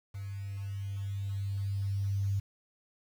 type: tone with level ramp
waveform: sine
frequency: 99 Hz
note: G2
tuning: 18 cents sharp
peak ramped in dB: -37 to -27 dBFS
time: 0.14-2.4 s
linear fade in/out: 10 ms
effects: 9-bit